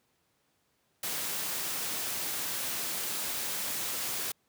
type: noise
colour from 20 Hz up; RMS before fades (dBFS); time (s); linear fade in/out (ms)
white; -34; 1.03-4.32; 5
effects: pink hiss -73 dBFS RMS until 4.48 s + high-pass 100 Hz 12 dB/octave